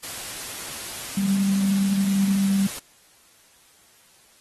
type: tone in noise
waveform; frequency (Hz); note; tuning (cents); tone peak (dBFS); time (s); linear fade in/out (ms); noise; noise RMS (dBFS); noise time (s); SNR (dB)
sine; 196; G3; 0; -18; 1.17-2.67; 5; white; -34; 0.03-2.79; +13
effects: white hiss -56 dBFS RMS until 4.4 s + AAC 32 kbps